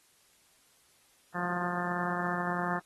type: harmonic tone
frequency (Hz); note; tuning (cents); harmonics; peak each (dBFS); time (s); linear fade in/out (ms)
176.6; F3; +20; 1 / 2 / 3 / 4 / 5 / 6 / 7 / 8 / 9 / 10; -37 / -43 / -46 / -39 / -42 / -40 / -40 / -44 / -45 / -41; 1.34-2.8; 20
effects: white hiss -65 dBFS RMS until 2.85 s + AAC 32 kbps